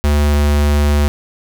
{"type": "tone pair in turn", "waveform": "square", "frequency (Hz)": [73.42, 73.17], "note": ["D2", "D2"], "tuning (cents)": [0, -6], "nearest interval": "unison", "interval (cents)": 6, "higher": "first", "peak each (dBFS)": -11, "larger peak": "neither", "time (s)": [[0.04, 0.34], [0.34, 1.08]], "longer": "second", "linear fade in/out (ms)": 0, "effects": ["8-bit"]}